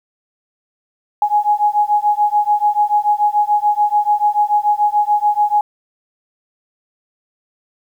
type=beating tone pair; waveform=sine; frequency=830.6 / 837.5 Hz; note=G#5 / G#5; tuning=0 / +14 cents; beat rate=6.9 Hz; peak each=-15 dBFS; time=1.22-5.61 s; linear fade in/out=2 ms; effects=8-bit